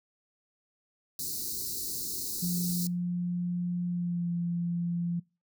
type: band-stop noise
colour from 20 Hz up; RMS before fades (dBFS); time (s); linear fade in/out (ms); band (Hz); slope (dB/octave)
white; -35; 1.19-2.87; 2; 430 to 4000; 96
type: tone with pitch glide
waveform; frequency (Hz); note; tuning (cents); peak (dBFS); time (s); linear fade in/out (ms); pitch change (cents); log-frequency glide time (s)
sine; 176.2 to 172.28; F3 to F3; +16 to -23; -28; 2.42-5.2; 10; -39; 3.87-4.31
effects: noise-tail reverb RT60 0.3 s tail -25 dB re dry